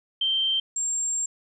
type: tone pair in turn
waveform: sine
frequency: 3135 / 7435 Hz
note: G7 / A#8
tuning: -1 / -5 cents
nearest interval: octave + minor third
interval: 1496 cents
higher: second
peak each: -21 / -24 dBFS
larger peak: first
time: 0.21-0.6 / 0.76-1.26 s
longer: second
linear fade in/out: 5 ms
effects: none